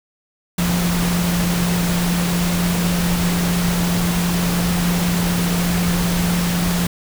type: tone in noise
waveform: sine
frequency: 174.61 Hz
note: F3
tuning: in tune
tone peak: -17 dBFS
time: 0.58-6.87 s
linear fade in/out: 5 ms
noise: pink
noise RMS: -23 dBFS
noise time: 0.58-6.87 s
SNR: +3 dB
effects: none